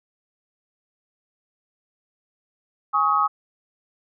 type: chord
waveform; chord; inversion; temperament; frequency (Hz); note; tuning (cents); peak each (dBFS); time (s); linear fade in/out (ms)
sine; Ab suspended fourth; none; equal with one note detuned; 830.6 / 1108.7 / 1265.5; Ab5 / Db6 / Eb6; 0 / 0 / +29; -25 / -22 / -19; 2.93-3.28; 20
effects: none